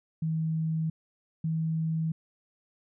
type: tone pair in turn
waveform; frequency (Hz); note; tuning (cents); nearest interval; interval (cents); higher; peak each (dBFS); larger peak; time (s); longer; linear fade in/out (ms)
sine; 160 / 160.83; D#3 / E3; +49 / -42; unison; 9; second; -26; neither; 0.22-0.9 / 1.44-2.12; neither; 5
effects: none